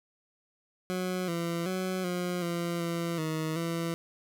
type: tone with pitch steps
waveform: 20% pulse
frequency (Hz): 183.3 / 169.3 / 185.9 / 178.3 / 171.3 / 169.2 / 158.1 / 167.2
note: F#3 / E3 / F#3 / F3 / F3 / E3 / D#3 / E3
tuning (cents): -16 / +46 / +8 / +36 / -33 / +45 / +28 / +25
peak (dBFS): -25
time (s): 0.9-3.94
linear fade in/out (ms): 0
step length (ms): 380
effects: none